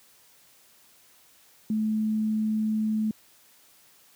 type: tone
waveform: sine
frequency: 216.6 Hz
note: A3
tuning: 27 cents flat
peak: -23 dBFS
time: 1.7-3.11 s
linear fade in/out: 2 ms
effects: white hiss -58 dBFS RMS until 4.15 s + high-pass 80 Hz 12 dB/octave